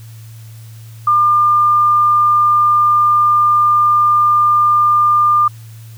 sine tone, 1200 Hz, D6, 37 cents sharp, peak -8 dBFS, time 1.07-5.48 s, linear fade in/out 5 ms, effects added 112 Hz sine -32 dBFS peak until 5.97 s + white hiss -46 dBFS RMS until 5.97 s

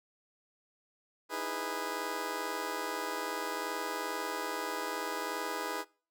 15% pulse chord, E major seventh, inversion third, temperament just, 309 / 329.6 / 412 / 494.4 Hz, D#4 / E4 / G#4 / B4, -12 / 0 / -14 / +2 cents, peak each -37 / -37 / -33 / -33 dBFS, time 1.29-5.85 s, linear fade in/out 50 ms, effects noise-tail reverb RT60 0.4 s tail -23 dB re dry

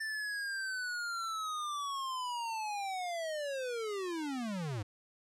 square linear sweep, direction down, 1779 to 95.8 Hz, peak -36 dBFS, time 0-4.83 s, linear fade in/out 10 ms, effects low-pass 9000 Hz 12 dB/octave

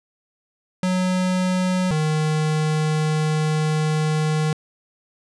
square tone pair in turn, 184 / 154.72 Hz, F#3 / D#3, -9 / -9 cents, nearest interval minor third, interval 300 cents, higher first, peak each -19 dBFS, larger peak neither, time 0.83-1.91 / 1.91-4.53 s, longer second, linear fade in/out 2 ms, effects resampled to 22050 Hz

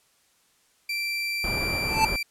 30% pulse tone, 2349 Hz, D7, in tune, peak -24 dBFS, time 0.89-2.23 s, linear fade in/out 5 ms
pink low-pass noise, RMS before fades -31 dBFS, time 1.44-2.16 s, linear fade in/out 0 ms, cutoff 1300 Hz, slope 12 dB/octave
square tone with exponential growth, 880 Hz, A5, in tune, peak -16 dBFS, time 1.82-2.05 s, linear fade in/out 5 ms, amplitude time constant 48 ms
effects white hiss -64 dBFS RMS until 2.3 s + low-pass 11000 Hz 12 dB/octave

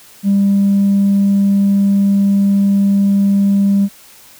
triangle tone with tanh clipping, 198.9 Hz, G3, 25 cents sharp, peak -9 dBFS, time 0.23-3.89 s, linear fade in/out 50 ms, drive 5 dB, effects white hiss -42 dBFS RMS until 4.39 s

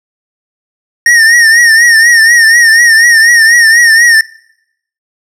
square tone with vibrato, 1845 Hz, A#6, 18 cents flat, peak -3 dBFS, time 1.06-4.21 s, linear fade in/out 2 ms, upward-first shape triangle, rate 4.1 Hz, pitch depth 85 cents each way, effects noise-tail reverb RT60 0.8 s tail -24 dB re dry + low-pass 10000 Hz 12 dB/octave

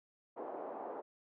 white band-pass noise, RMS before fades -44 dBFS, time 0.36-1.02 s, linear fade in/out 20 ms, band 310 to 820 Hz, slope 24 dB/octave, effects none

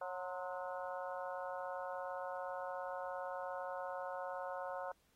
harmonic tone with a mistuned harmonic, 182.7 Hz, F#3, 22 cents flat, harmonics 3 / 4 / 5 / 6 / 7 / 8, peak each -44 / -46 / -48 / -50 / -51 / -52 dBFS, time 0.01-4.92 s, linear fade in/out 5 ms, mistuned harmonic 6, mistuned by -73 cents, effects pink hiss -75 dBFS RMS until 5.15 s + AAC 48 kbps

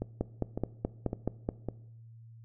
two click trains, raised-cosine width 2 ms, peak -16 / -20 dBFS, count 7 / 4, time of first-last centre 0.21-1.489 / 0.02-1.687 s, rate 4.69 / 1.8 Hz, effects noise-tail reverb RT60 0.8 s tail -19 dB re dry + added 114 Hz sine -49 dBFS peak until 2.44 s

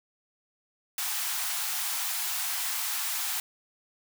white high-pass noise, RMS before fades -31 dBFS, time 0.98-3.4 s, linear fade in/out 2 ms, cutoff 690 Hz, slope 96 dB/octave, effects none

